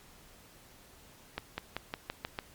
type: accelerating click train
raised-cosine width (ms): 0.3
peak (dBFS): -18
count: 7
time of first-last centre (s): 1.38-2.389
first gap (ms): 200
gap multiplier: 0.93
effects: pink hiss -57 dBFS RMS until 2.54 s + MP3 96 kbps